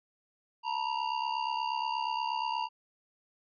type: ring-modulated tone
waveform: square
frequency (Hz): 932.3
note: A#5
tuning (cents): 0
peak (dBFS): -28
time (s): 0.63-2.69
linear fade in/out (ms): 50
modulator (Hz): 34.2
effects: resampled to 11025 Hz